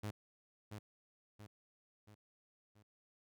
sawtooth tone with echo, 105.1 Hz, G#2, 21 cents sharp, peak -36 dBFS, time 0.03-0.11 s, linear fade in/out 10 ms, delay 680 ms, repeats 4, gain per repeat -6 dB, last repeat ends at 2.83 s, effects none

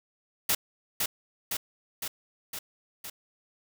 white noise with echo, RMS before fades -25 dBFS, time 0.49-0.55 s, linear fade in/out 5 ms, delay 510 ms, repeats 5, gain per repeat -3 dB, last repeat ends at 3.1 s, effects none

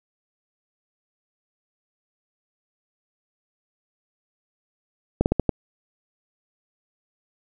slowing click train, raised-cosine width 2 ms, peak -5 dBFS, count 5, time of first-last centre 5.21-5.493 s, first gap 49 ms, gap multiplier 1.25, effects none

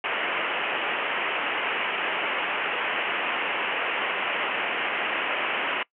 white low-pass noise, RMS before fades -27 dBFS, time 0.04-5.83 s, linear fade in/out 2 ms, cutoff 3000 Hz, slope 96 dB/octave, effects noise-tail reverb RT60 0.1 s tail -23 dB re dry + high-pass 400 Hz 12 dB/octave

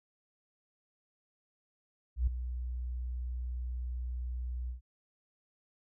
sine tone with ADSR envelope, 61.5 Hz, B1, 7 cents flat, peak -23 dBFS, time 2.16-4.81 s, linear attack 110 ms, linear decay 8 ms, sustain -11 dB, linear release 120 ms, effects none

